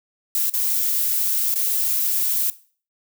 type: noise with dropouts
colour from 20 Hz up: violet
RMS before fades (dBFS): -21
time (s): 0.35-2.5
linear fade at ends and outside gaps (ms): 1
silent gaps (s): 0.497-0.538 / 1.542-1.558
effects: noise-tail reverb RT60 0.4 s tail -17 dB re dry